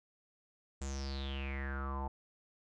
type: tone with low-pass filter sweep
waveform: square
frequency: 68.2 Hz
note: C#2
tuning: 28 cents flat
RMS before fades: -39 dBFS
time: 0.81-2.08 s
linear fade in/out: 5 ms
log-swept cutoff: 7600 to 840 Hz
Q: 9.3
effects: none